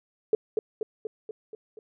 sine tone with echo, 434.2 Hz, A4, 23 cents flat, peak -17 dBFS, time 0.33-0.35 s, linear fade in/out 2 ms, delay 240 ms, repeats 6, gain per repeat -4 dB, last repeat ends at 1.79 s, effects none

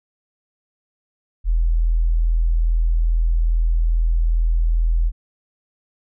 sine tone, 41.2 Hz, E1, in tune, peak -14 dBFS, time 1.44-5.12 s, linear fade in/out 50 ms, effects none

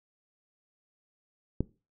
click, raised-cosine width 3 ms, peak -14 dBFS, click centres 1.606 s, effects noise-tail reverb RT60 0.3 s tail -20 dB re dry

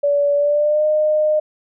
sine tone with pitch glide, 574 to 611.7 Hz, D5 to D#5, -40 to -30 cents, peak -13 dBFS, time 0.03-1.4 s, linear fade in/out 10 ms, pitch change +110 cents, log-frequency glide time 0.35-0.86 s, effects none

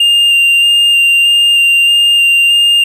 triangle tone with vibrato, 2798 Hz, F7, 3 cents sharp, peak -4 dBFS, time 0-2.84 s, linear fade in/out 5 ms, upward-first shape square, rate 1.6 Hz, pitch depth 9 cents each way, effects none

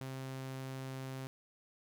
sawtooth tone, 132.3 Hz, C3, 20 cents sharp, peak -37 dBFS, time 0.01-1.27 s, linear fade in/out 0 ms, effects none

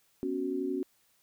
sine chord, B suspended second, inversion none, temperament just, 246.9 / 277.8 / 370.4 Hz, B3 / C#4 / F#4, 0 / +4 / +2 cents, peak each -38 / -33 / -33 dBFS, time 0.23-0.83 s, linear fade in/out 0 ms, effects white hiss -69 dBFS RMS until 1.22 s

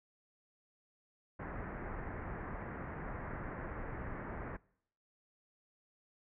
pink low-pass noise, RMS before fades -43 dBFS, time 1.39-4.57 s, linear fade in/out 10 ms, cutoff 2000 Hz, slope 48 dB/octave, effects noise-tail reverb RT60 0.7 s tail -24 dB re dry

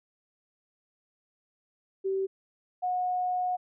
sine tone pair in turn, 385.5 / 727.7 Hz, G4 / F#5, -29 / -29 cents, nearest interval major seventh, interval 1100 cents, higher second, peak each -26 dBFS, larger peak neither, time 2.04-2.27 / 2.82-3.57 s, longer second, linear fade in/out 20 ms, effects none

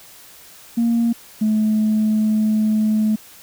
sine tone pair in turn, 233.1 / 215.7 Hz, A#3 / A3, 0 / -34 cents, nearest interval minor second, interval 134 cents, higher first, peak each -13 dBFS, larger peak neither, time 0.77-1.13 / 1.41-3.16 s, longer second, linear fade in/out 10 ms, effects tanh soft clip ceiling -11 dBFS + white hiss -44 dBFS RMS until 3.42 s

